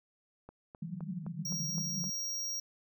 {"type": "click train", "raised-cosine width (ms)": 1, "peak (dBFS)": -34, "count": 7, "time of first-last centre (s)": [0.49, 2.04], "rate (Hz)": 3.87}
{"type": "band-pass noise", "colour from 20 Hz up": "pink", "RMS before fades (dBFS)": -40, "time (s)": [0.82, 2.1], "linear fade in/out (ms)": 5, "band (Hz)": [150, 200], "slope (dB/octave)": 96}
{"type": "tone", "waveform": "square", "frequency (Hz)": 5640, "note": "F8", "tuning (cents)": 16, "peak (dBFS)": -35, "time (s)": [1.45, 2.6], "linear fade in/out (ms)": 5}
{"effects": []}